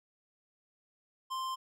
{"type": "tone with tanh clipping", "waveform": "sine", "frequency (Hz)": 1046.5, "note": "C6", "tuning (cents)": 0, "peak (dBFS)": -36, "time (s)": [1.3, 1.56], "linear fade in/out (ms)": 20, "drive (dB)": 18, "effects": []}